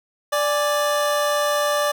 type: tone pair together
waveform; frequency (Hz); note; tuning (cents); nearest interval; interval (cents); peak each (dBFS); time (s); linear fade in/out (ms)
25% pulse; 586.9 / 830; D5 / G#5; -1 / -1; tritone; 600; -15 / -26; 0.32-1.92; 10
effects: none

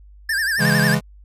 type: tone with vibrato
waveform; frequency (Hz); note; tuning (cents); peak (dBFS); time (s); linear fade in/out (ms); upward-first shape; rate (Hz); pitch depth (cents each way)
square; 1689; G#6; +29; -19; 0.29-0.95; 5; sine; 11; 130
type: chord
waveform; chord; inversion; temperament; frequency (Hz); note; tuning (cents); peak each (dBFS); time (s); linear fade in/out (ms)
square; C# minor; none; just; 138.59 / 166.31 / 207.9; C#3 / E3 / G#3; 0 / +16 / +2; -21; 0.58-1.01; 50
effects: added 50 Hz sine -42 dBFS peak until 1.24 s + resampled to 32000 Hz

